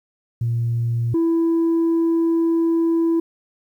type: tone pair in turn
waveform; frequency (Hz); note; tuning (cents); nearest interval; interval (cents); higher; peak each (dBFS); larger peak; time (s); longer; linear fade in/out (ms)
sine; 117.2 / 331.5; A#2 / E4; +10 / +10; octave + tritone; 1800; second; -17 / -13; second; 0.41-1.14 / 1.14-3.2; second; 5
effects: tanh soft clip ceiling -14 dBFS + 9-bit